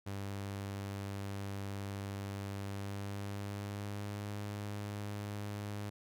sawtooth tone with pitch glide, 99.3 to 102.86 Hz, G2 to G#2, +23 to -16 cents, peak -35 dBFS, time 0.06-5.9 s, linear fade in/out 10 ms, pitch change +61 cents, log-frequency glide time 2.7-4.36 s, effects none

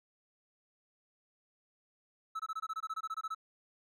triangle tone bursts, 1305 Hz, E6, 18 cents flat, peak -33 dBFS, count 15, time 2.35-3.348 s, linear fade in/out 10 ms, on 46 ms, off 22 ms, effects none

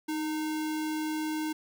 sine tone with sample-and-hold, 311.1 Hz, D#4, in tune, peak -29 dBFS, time 0.08-1.53 s, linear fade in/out 10 ms, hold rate 1225 Hz, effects none

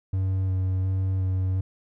triangle tone with vibrato, 94.2 Hz, F#2, 32 cents sharp, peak -20 dBFS, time 0.13-1.61 s, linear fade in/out 5 ms, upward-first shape square, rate 1.4 Hz, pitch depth 12 cents each way, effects none

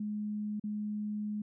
sine tone with dropouts, 210 Hz, G#3, 19 cents sharp, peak -33 dBFS, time 0-1.42 s, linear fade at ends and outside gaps 5 ms, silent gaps 0.598-0.638 s, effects none

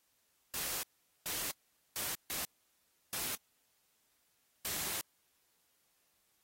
white noise bursts at uneven times, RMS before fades -38 dBFS, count 6, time 0.54-0.83 / 1.26-1.51 / 1.96-2.15 / 2.3-2.45 / 3.13-3.35 / 4.65-5.01 s, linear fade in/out 0 ms, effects white hiss -75 dBFS RMS until 6.43 s + AAC 48 kbps

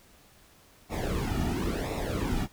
brown noise with flanger, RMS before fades -30 dBFS, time 0.89-2.48 s, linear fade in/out 50 ms, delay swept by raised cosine 0.64 to 1.94 ms, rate 0.96 Hz, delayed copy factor -0.75, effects pink hiss -58 dBFS RMS until 2.52 s

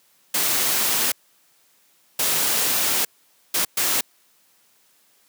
white noise bursts at uneven times, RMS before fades -21 dBFS, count 4, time 0.34-1.12 / 2.19-3.05 / 3.54-3.65 / 3.77-4.01 s, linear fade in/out 5 ms, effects white hiss -60 dBFS RMS until 5.28 s + high-pass 150 Hz 12 dB/octave

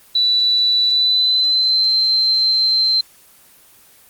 sine tone with pitch glide, 3960 to 4114 Hz, B7 to C8, +4 to -30 cents, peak -12 dBFS, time 0.15-3.01 s, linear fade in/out 5 ms, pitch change +66 cents, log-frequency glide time 0.86-1.91 s, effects white hiss -48 dBFS RMS until 4.09 s + Opus 24 kbps

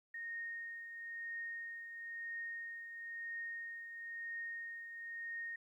sine tone with tremolo, 1853 Hz, A#6, 11 cents flat, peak -40 dBFS, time 0.14-5.56 s, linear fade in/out 5 ms, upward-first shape triangle, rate 1 Hz, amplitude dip 55%, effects 13-bit

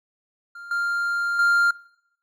triangle tone with level steps, 1396.9 Hz, F6, in tune, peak -35 / -20 / -14 dBFS, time 0.55-1.71 s, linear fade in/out 5 ms, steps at 0.71 / 1.39 s, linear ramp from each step 2 ms, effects noise-tail reverb RT60 0.8 s tail -23 dB re dry

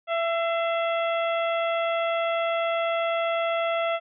harmonic tone with a mistuned harmonic, 668 Hz, E5, 23 cents sharp, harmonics 1 / 2 / 3 / 4 / 5, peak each -24 / -30 / -34 / -36 / -38 dBFS, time 0.07-4 s, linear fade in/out 50 ms, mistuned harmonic 3, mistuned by +37 cents, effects none

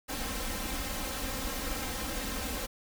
pink noise with comb filter, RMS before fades -35 dBFS, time 0.08-2.67 s, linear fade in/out 20 ms, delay 3.8 ms, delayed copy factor +0.8, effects none

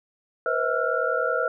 sine tone cluster, 482 / 521 / 642 / 1353 / 1423 Hz, B4 / C5 / E5 / E6 / F6, -42 / -7 / -46 / +45 / +32 cents, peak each -28 dBFS, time 0.46-1.48 s, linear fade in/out 2 ms, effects none

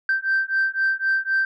sine beating tone pair, 1561 / 1564.9 Hz, G6 / G6, -8 / -3 cents, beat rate 3.9 Hz, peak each -21 dBFS, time 0.09-1.45 s, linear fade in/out 2 ms, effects tanh soft clip ceiling -14 dBFS

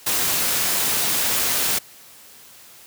white noise, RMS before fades -21 dBFS, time 0.06-1.79 s, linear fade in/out 10 ms, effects white hiss -46 dBFS RMS until 2.86 s + high-pass 60 Hz 12 dB/octave

